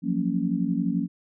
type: chord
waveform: sine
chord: Gb major seventh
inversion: third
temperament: just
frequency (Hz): 173.43 / 185 / 231.2 / 277.5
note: F3 / Gb3 / Bb3 / Db4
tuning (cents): -12 / 0 / -14 / +2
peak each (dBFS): -28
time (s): 0.02-1.08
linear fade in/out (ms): 50
effects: none